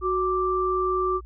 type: tone pair together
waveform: sine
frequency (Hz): 370 / 1174.7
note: F#4 / D6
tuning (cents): 0 / 0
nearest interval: octave + minor sixth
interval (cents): 2000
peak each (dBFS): -24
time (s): 0.01-1.21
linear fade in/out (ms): 50
effects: added 59 Hz sine -39 dBFS peak until 1.25 s